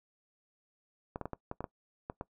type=clicks; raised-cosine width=1 ms; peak=-23 dBFS; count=9; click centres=1.159 / 1.213 / 1.256 / 1.333 / 1.514 / 1.606 / 1.642 / 2.099 / 2.211 s; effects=noise-tail reverb RT60 0.1 s tail -20 dB re dry